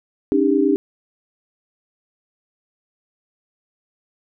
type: tone cluster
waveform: sine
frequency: 277.7 / 306.6 / 398.5 Hz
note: C#4 / D#4 / G4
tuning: +3 / -25 / +28 cents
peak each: -18 dBFS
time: 0.32-0.76 s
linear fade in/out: 0 ms
effects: none